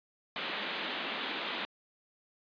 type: band-pass noise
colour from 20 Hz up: white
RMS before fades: -37 dBFS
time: 0.36-1.65 s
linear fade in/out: 0 ms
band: 180 to 3800 Hz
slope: 48 dB/octave
effects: resampled to 11025 Hz